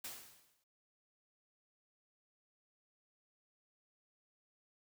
white noise with exponential decay, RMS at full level -43 dBFS, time 0.04-0.64 s, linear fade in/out 5 ms, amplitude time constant 130 ms, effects none

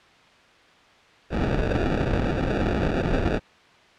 pink noise with sample-and-hold, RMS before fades -23 dBFS, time 1.3-3.4 s, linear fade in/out 50 ms, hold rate 1050 Hz, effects white hiss -53 dBFS RMS until 3.98 s + low-pass 3000 Hz 12 dB/octave

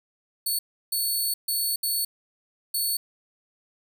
5% pulse tone bursts at uneven times, 4435 Hz, C#8, in tune, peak -17 dBFS, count 5, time 0.46-0.59 / 0.92-1.34 / 1.48-1.76 / 1.83-2.05 / 2.74-2.97 s, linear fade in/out 5 ms, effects none

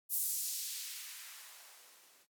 violet noise with band-pass filter sweep, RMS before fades -42 dBFS, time 0.09-2.27 s, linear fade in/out 50 ms, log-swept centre 12000 to 210 Hz, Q 0.91, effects noise-tail reverb RT60 0.1 s tail -17 dB re dry

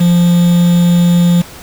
triangle tone with quantisation, 173.9 Hz, F3, 7 cents flat, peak -4 dBFS, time 0-1.42 s, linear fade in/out 10 ms, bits 4, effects pink hiss -33 dBFS RMS until 1.62 s

